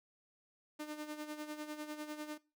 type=tone with tremolo; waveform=sawtooth; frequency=301.9 Hz; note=D4; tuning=48 cents sharp; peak=-36 dBFS; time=0.79-2.38 s; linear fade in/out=10 ms; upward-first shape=sine; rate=10 Hz; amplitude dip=65%; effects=noise-tail reverb RT60 0.3 s tail -20 dB re dry